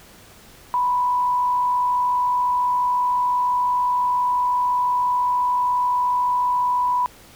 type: tone with frequency modulation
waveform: sine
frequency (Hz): 987.8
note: B5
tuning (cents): 0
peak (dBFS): -17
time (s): 0.74-7.06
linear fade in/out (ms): 0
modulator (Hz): 54.2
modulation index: 0.28
effects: pink hiss -47 dBFS RMS until 7.35 s